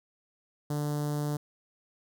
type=tone with notch filter; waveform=sawtooth; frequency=147.6 Hz; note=D3; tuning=9 cents sharp; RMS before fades=-31 dBFS; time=0.7-1.37 s; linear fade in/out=5 ms; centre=2400 Hz; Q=0.51; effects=none